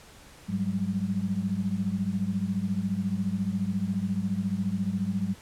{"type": "tone cluster", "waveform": "sine", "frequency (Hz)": [102.2, 185.9, 200.2], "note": ["G#2", "F#3", "G3"], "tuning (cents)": [-27, 8, 37], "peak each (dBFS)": [-35, -29, -29], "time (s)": [0.48, 5.35], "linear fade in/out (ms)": 20, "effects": ["pink hiss -51 dBFS RMS until 5.41 s", "low-pass 11000 Hz 12 dB/octave"]}